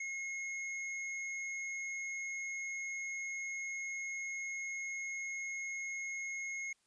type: tone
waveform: square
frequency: 2162 Hz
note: C#7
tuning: 44 cents flat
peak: -39 dBFS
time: 0-6.73 s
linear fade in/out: 5 ms
effects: white hiss -75 dBFS RMS until 6.86 s + resampled to 22050 Hz